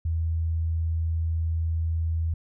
sine tone, 81.7 Hz, E2, 15 cents flat, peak -23 dBFS, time 0.05-2.34 s, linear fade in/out 5 ms, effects none

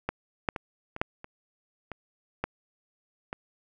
clicks, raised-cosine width 0.5 ms, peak -13 / -10 / -18 / -23 / -9 / -26 / -22 / -13 / -19 dBFS, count 9, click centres 0.09 / 0.488 / 0.562 / 0.964 / 1.015 / 1.244 / 1.917 / 2.44 / 3.329 s, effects none

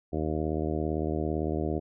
harmonic tone, 77.78 Hz, D#2, in tune, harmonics 1 / 2 / 3 / 4 / 5 / 6 / 7 / 8 / 9, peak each -33 / -35 / -36 / -33 / -34 / -39 / -40 / -40 / -40 dBFS, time 0.12-1.8 s, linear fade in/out 20 ms, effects none

